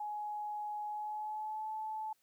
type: tone with pitch glide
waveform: sine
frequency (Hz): 839 to 868.6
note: G#5 to A5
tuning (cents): +17 to -23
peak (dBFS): -37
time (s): 0-2.13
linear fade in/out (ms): 5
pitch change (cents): +60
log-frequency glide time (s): 0.86-1.71
effects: white hiss -75 dBFS RMS until 2.22 s + high-pass 100 Hz 12 dB/octave